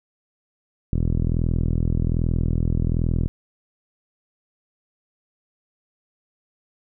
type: tone with low-pass filter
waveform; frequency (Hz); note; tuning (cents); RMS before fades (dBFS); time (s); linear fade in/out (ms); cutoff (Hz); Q
5% pulse; 41.24; E1; +2; -21; 0.93-3.28; 0; 140; 0.64
effects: none